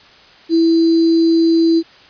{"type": "tone with sample-and-hold", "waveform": "sine", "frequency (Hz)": 329.6, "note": "E4", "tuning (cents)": 0, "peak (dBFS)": -9, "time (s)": [0.49, 1.83], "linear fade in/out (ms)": 50, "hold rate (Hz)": 4410, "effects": ["white hiss -44 dBFS RMS until 2.09 s", "resampled to 11025 Hz"]}